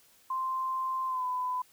sine tone with pitch glide, 1044 to 1003.8 Hz, C6 to B5, -4 to +28 cents, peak -29 dBFS, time 0.3-1.62 s, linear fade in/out 5 ms, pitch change -68 cents, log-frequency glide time 1.07-1.25 s, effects white hiss -62 dBFS RMS until 1.72 s

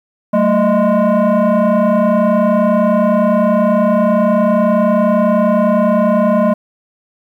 sine tone with frequency modulation, 194.4 Hz, G3, 14 cents flat, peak -7 dBFS, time 0.33-6.54 s, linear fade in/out 10 ms, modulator 419 Hz, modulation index 1.6, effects tanh soft clip ceiling -7 dBFS + 8-bit

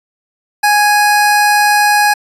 25% pulse tone, 830.6 Hz, G#5, in tune, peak -4 dBFS, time 0.63-2.14 s, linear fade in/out 10 ms, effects resampled to 32000 Hz

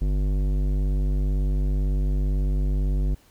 sine tone with tanh clipping, 49 Hz, G1, in tune, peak -22 dBFS, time 0.01-3.15 s, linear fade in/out 10 ms, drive 15 dB, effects pink hiss -58 dBFS RMS until 3.3 s

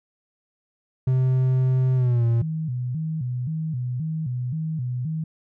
triangle tone with pitch glide, 129.4 to 116.62 Hz, C3 to A#2, -19 to +1 cents, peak -15 dBFS, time 1.07-2.42 s, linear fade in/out 5 ms, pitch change -180 cents, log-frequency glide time 1.95-2.25 s
sine tone with vibrato, 140.6 Hz, C#3, 25 cents sharp, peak -24 dBFS, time 2.42-5.24 s, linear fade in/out 5 ms, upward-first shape square, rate 1.9 Hz, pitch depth 210 cents each way
effects none

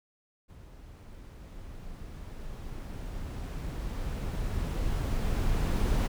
brown noise with level ramp, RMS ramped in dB -49 to -25 dBFS, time 0.48-6.08 s, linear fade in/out 20 ms, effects none

